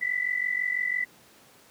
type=tone pair together; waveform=sine; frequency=1964 / 2010 Hz; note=B6 / B6; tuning=-10 / +30 cents; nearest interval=unison; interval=40 cents; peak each=-28 dBFS; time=0.01-1.05 s; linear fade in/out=10 ms; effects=pink hiss -55 dBFS RMS until 1.7 s + high-pass 150 Hz 12 dB/octave